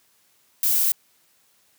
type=noise; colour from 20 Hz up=violet; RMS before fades=-20 dBFS; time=0.63-0.92 s; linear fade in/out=2 ms; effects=white hiss -62 dBFS RMS until 1.78 s + high-pass 80 Hz 12 dB/octave